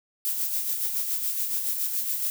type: noise with tremolo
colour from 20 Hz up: violet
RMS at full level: -26 dBFS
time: 0.25-2.3 s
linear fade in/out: 0 ms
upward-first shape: sine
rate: 7.1 Hz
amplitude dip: 45%
effects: none